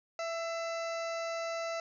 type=harmonic tone with a mistuned harmonic; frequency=664 Hz; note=E5; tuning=12 cents sharp; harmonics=1 / 2 / 3 / 4 / 6 / 7 / 8 / 9 / 10; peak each=-35 / -41 / -45 / -47 / -51 / -52 / -53 / -54 / -55 dBFS; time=0.19-1.8 s; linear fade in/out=2 ms; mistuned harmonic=3; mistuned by=+26 cents; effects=12-bit